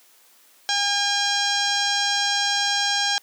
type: harmonic tone with a mistuned harmonic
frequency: 809 Hz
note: G#5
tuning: 46 cents flat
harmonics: 1 / 2 / 3 / 4 / 5 / 6 / 7 / 8 / 9 / 10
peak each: -27 / -26 / -34 / -26 / -29 / -31 / -27 / -32 / -39 / -40 dBFS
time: 0.69-3.18 s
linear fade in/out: 0 ms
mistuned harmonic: 7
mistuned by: -41 cents
effects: white hiss -55 dBFS RMS until 3.22 s + high-pass 300 Hz 12 dB/octave